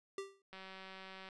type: tone with exponential decay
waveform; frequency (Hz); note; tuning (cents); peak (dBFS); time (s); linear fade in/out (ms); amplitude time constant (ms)
square; 392; G4; 0; -38; 0.18-0.42; 2; 51
type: click train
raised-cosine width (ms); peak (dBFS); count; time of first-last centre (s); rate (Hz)
0.3; -35; 145; 0.53-1.288; 190
effects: resampled to 22050 Hz